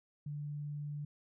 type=tone; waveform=sine; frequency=146.83 Hz; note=D3; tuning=in tune; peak=-38 dBFS; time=0.26-1.05 s; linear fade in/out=5 ms; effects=none